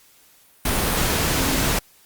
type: tone in noise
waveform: sine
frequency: 266.5 Hz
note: C4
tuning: 32 cents sharp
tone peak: -28 dBFS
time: 1.37-1.63 s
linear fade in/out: 5 ms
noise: pink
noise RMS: -21 dBFS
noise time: 0.65-1.79 s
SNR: -10 dB
effects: white hiss -54 dBFS RMS until 2.05 s + Opus 48 kbps